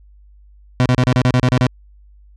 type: tone bursts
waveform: 30% pulse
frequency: 125.9 Hz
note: B2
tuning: 34 cents sharp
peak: -8 dBFS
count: 10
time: 0.8-1.667 s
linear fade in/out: 0 ms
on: 57 ms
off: 33 ms
effects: added 50 Hz sine -43 dBFS peak until 2.36 s + low-pass 5000 Hz 12 dB/octave